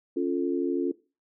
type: chord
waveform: sine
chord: Db augmented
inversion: none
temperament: equal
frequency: 277.2 / 349.2 / 440 Hz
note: Db4 / F4 / A4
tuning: 0 / 0 / 0 cents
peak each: -28 / -27 / -32 dBFS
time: 0.16-0.92 s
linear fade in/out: 10 ms
effects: noise-tail reverb RT60 0.3 s tail -18 dB re dry